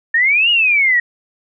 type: exponential two-way sweep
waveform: sine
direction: up then down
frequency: 1790 to 2909 to 1874 Hz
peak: -10 dBFS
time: 0.14-1 s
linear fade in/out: 5 ms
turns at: 0.5 s
effects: none